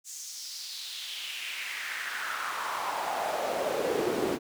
brown noise with high-pass filter sweep, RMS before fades -33 dBFS, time 0.04-4.39 s, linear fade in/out 50 ms, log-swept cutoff 7000 to 320 Hz, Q 3.2, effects none

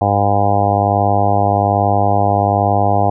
harmonic tone, 101.2 Hz, G#2, 44 cents flat, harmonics 1 / 2 / 3 / 4 / 5 / 6 / 7 / 8 / 9 / 10, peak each -17 / -23 / -24 / -26 / -23 / -21 / -16 / -17 / -27 / -28 dBFS, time 0.01-3.1 s, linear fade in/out 5 ms, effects none

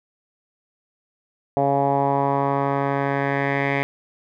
10% pulse tone with low-pass filter sweep, 139.4 Hz, C#3, 10 cents sharp, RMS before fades -21 dBFS, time 1.57-3.83 s, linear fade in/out 0 ms, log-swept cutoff 710 to 2200 Hz, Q 3.3, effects none

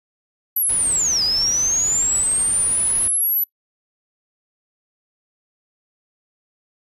sine linear two-way sweep, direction down then up, 11960 to 4851 to 11960 Hz, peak -16 dBFS, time 0.56-3.44 s, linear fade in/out 5 ms, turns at 1.23 s
pink noise, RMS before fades -35 dBFS, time 0.69-3.08 s, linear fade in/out 2 ms
effects noise-tail reverb RT60 0.1 s tail -23 dB re dry + resampled to 32000 Hz

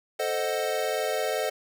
square chord, A diminished seventh, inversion none, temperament equal with one note detuned, 440 / 524.8 / 622.3 / 740 Hz, A4 / C5 / Eb5 / Gb5, 0 / +5 / 0 / 0 cents, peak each -32 / -32 / -31 / -34 dBFS, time 0.19-1.5 s, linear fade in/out 10 ms, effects none

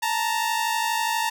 sawtooth tone pair together, 880 / 932.3 Hz, A5 / A#5, 0 / 0 cents, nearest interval minor second, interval 100 cents, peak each -22 / -21 dBFS, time 0.02-1.3 s, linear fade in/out 10 ms, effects none

